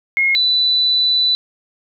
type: tone pair in turn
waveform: sine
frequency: 2155 / 3982 Hz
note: C#7 / B7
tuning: -49 / +14 cents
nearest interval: major seventh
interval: 1063 cents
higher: second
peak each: -12 dBFS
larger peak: neither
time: 0.17-0.35 / 0.35-1.35 s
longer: second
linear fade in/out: 0 ms
effects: none